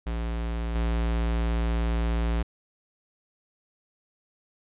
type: tone with level steps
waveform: square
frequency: 57.3 Hz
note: A#1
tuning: 29 cents flat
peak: -28 / -24 dBFS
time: 0.06-2.43 s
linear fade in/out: 10 ms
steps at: 0.75 s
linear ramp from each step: 2 ms
effects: resampled to 8000 Hz